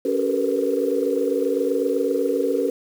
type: tone cluster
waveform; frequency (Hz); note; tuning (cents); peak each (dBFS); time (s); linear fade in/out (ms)
sine; 280.4 / 384.3 / 445.4 / 473 / 493.4; C#4 / G4 / A4 / A#4 / B4; +20 / -34 / +21 / +25 / -2; -25; 0.05-2.7; 5
effects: tanh soft clip ceiling -7 dBFS + 7-bit